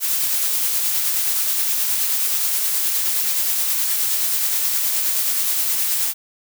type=noise with tremolo; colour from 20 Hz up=blue; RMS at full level=-19 dBFS; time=0-6.14 s; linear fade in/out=50 ms; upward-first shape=sine; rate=9.5 Hz; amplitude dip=25%; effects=none